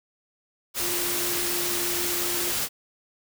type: tone in noise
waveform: sine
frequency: 350.4 Hz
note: F4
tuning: 6 cents sharp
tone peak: -33 dBFS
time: 0.79-2.53 s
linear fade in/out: 50 ms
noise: white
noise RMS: -27 dBFS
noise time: 0.74-2.69 s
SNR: -9 dB
effects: none